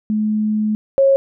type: tone pair in turn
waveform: sine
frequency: 213.9 / 544.9 Hz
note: A3 / C#5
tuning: -49 / -30 cents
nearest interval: octave + major third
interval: 1619 cents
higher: second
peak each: -15 / -9 dBFS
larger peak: second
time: 0.1-0.75 / 0.98-1.16 s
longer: first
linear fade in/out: 0 ms
effects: none